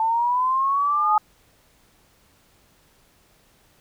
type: linear sweep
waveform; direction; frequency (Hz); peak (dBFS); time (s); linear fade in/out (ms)
sine; up; 880 to 1251; -18; 0-1.18; 2
type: tone with exponential growth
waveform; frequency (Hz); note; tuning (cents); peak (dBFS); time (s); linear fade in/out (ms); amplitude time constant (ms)
sine; 855; A5; -50; -14; 0.75-1.18; 5; 93
effects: pink hiss -59 dBFS RMS until 3.8 s